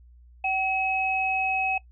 sine tone pair together, 761.4 / 2561 Hz, F#5 / D#7, +49 / +49 cents, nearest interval octave + major sixth, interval 2100 cents, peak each -26 dBFS, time 0.44-1.78 s, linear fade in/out 5 ms, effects noise-tail reverb RT60 0.1 s tail -20 dB re dry + added 60 Hz sine -49 dBFS peak until 1.91 s

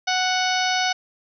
harmonic tone, 740 Hz, F#5, in tune, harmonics 1 / 2 / 3 / 4 / 5 / 6 / 7 / 8, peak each -23 / -26 / -28 / -29 / -30 / -31 / -31 / -32 dBFS, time 0.07-0.93 s, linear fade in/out 10 ms, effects none

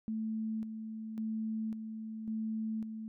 sine tone with tremolo, 220 Hz, A3, in tune, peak -33 dBFS, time 0.08-3.08 s, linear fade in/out 0 ms, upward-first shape square, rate 0.91 Hz, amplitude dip 50%, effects none

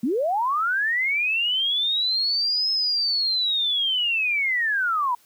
sine linear two-way sweep, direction up then down, 209.6 to 5200 to 938 Hz, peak -20 dBFS, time 0.03-5.15 s, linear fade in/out 5 ms, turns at 2.71 s, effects white hiss -58 dBFS RMS until 5.25 s + high-pass 80 Hz 12 dB/octave

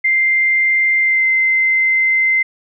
sine tone with pitch glide, 2093 to 2073 Hz, C7 to C7, 0 to -17 cents, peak -11 dBFS, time 0.04-2.43 s, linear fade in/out 10 ms, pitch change -17 cents, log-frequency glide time 1-1.26 s, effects none

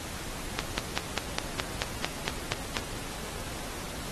slowing click train, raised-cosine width 0.2 ms, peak -8 dBFS, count 11, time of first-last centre 0.59-2.768 s, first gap 190 ms, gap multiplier 1.03, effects pink hiss -39 dBFS RMS until 4.11 s + AAC 32 kbps

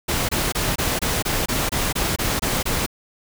pink noise bursts, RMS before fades -22 dBFS, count 12, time 0.08-2.864 s, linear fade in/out 10 ms, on 210 ms, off 24 ms, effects none

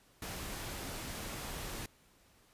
pink noise, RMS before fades -42 dBFS, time 0.22-1.86 s, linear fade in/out 2 ms, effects pink hiss -66 dBFS RMS until 2.53 s + resampled to 32000 Hz

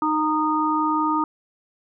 harmonic tone, 308.4 Hz, D#4, 15 cents flat, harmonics 1 / 3 / 4, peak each -23 / -23 / -23 dBFS, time 0.02-1.24 s, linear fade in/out 2 ms, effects none

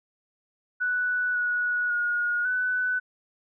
sine tone with pitch steps, 1482 / 1463 / 1439 / 1498 Hz, F#6 / F#6 / F#6 / F#6, +2 / -20 / -49 / +21 cents, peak -23 dBFS, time 0.8-3 s, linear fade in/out 20 ms, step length 550 ms, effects none

